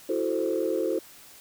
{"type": "chord", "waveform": "sine", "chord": "F# half-diminished seventh", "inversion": "third", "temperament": "equal", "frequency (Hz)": [329.6, 370, 440, 523.3], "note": ["E4", "F#4", "A4", "C5"], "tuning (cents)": [0, 0, 0, 0], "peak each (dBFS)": -29, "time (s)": [0.09, 0.99], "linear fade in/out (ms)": 5, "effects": ["tanh soft clip ceiling -16 dBFS", "white hiss -50 dBFS RMS until 1.4 s"]}